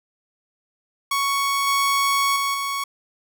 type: tone with level steps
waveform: sawtooth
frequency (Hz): 1112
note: C#6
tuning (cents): +5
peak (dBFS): -16 / -14 / -17 / -20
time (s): 1.11-2.84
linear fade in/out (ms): 5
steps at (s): 1.67 / 2.36 / 2.54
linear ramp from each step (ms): 2
effects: none